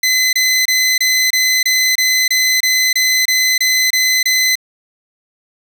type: tone bursts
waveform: 20% pulse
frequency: 2030 Hz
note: B6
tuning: 47 cents sharp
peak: -6 dBFS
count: 14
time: 0.03-4.555 s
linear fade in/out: 5 ms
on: 300 ms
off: 25 ms
effects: none